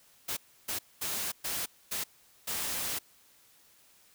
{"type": "noise bursts at uneven times", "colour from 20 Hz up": "white", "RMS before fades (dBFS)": -34, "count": 6, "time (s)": [[0.28, 0.37], [0.68, 0.79], [1.01, 1.32], [1.44, 1.66], [1.91, 2.04], [2.47, 2.99]], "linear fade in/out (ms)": 10, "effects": ["white hiss -62 dBFS RMS until 4.14 s"]}